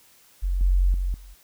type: tone with level steps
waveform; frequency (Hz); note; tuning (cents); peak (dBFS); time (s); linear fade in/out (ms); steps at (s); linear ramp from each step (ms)
sine; 45.52; F#1; -28; -21 / -16 / -22 / -41; 0.42-1.35; 20; 0.61 / 0.94 / 1.14; 2
effects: white hiss -56 dBFS RMS until 1.43 s